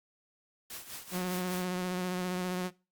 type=noise with tremolo; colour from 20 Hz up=white; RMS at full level=-41 dBFS; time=0.7-1.65 s; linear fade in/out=2 ms; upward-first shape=triangle; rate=5 Hz; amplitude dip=80%
type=tone with vibrato; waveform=sawtooth; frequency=181.7 Hz; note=F#3; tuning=31 cents flat; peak=-27 dBFS; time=1.11-2.71 s; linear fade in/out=50 ms; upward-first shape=sine; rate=15 Hz; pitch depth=22 cents each way
effects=noise-tail reverb RT60 0.3 s tail -21 dB re dry + Opus 48 kbps